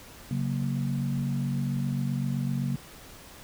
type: chord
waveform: sine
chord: F# major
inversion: second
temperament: equal with one note detuned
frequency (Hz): 137.4 / 185 / 233.1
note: C#3 / F#3 / A#3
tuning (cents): -15 / 0 / 0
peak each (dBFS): -28 / -33 / -32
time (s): 0.31-2.76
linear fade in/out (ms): 2
effects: pink hiss -48 dBFS RMS until 3.43 s